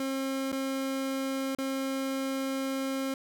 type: tone with dropouts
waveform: 30% pulse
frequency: 268.3 Hz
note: C4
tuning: 44 cents sharp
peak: -27 dBFS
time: 0-3.14 s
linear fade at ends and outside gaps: 2 ms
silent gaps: 0.519-0.526 / 1.55-1.585 s
effects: none